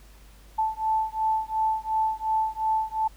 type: beating tone pair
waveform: sine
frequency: 876 / 878.8 Hz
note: A5 / A5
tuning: -8 / -2 cents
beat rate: 2.8 Hz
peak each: -26 dBFS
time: 0.58-3.08 s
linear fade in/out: 10 ms
effects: added 50 Hz sine -48 dBFS peak until 3.16 s + pink hiss -56 dBFS RMS until 3.16 s